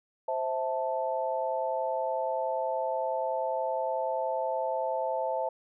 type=chord; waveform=sine; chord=A minor; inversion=first; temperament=equal with one note detuned; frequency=523.3 / 653.9 / 880 Hz; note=C5 / E5 / A5; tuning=0 / -14 / 0 cents; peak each=-32 dBFS; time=0.28-5.49 s; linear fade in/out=5 ms; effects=none

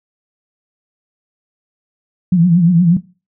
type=tone with vibrato; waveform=sine; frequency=173.6 Hz; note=F3; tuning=10 cents flat; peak=-7 dBFS; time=2.32-2.97 s; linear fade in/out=5 ms; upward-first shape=triangle; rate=8.4 Hz; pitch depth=120 cents each way; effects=noise-tail reverb RT60 0.3 s tail -17 dB re dry

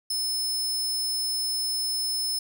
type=tone; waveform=sawtooth; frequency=5230 Hz; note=E8; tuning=15 cents flat; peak=-23 dBFS; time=0.1-2.39 s; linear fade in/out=5 ms; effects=none

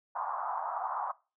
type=band-pass noise; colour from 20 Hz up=pink; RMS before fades=-35 dBFS; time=0.15-1.12 s; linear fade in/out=10 ms; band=750 to 1200 Hz; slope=48 dB/octave; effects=noise-tail reverb RT60 0.3 s tail -20 dB re dry

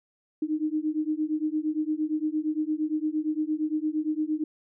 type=beating tone pair; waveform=sine; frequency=304.1 / 312.8 Hz; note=D#4 / D#4; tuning=-40 / +9 cents; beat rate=8.7 Hz; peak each=-28 dBFS; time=0.42-4.44 s; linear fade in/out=5 ms; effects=none

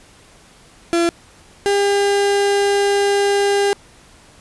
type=tone pair in turn; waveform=35% pulse; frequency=339.8 / 402 Hz; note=F4 / G4; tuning=-47 / +44 cents; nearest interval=minor third; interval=291 cents; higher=second; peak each=-12 dBFS; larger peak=neither; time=0.93-1.09 / 1.66-3.73 s; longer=second; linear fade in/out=0 ms; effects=pink hiss -47 dBFS RMS until 4.4 s + resampled to 24000 Hz

